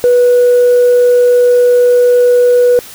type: tone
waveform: sine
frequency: 490 Hz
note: B4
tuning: 14 cents flat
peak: -3 dBFS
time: 0.04-2.79 s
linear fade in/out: 0 ms
effects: tanh soft clip ceiling -2 dBFS + white hiss -32 dBFS RMS until 2.94 s